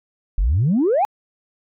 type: exponential sweep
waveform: sine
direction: up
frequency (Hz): 40 to 875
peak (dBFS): -13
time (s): 0.38-1.05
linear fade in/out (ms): 0
effects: tanh soft clip ceiling -11 dBFS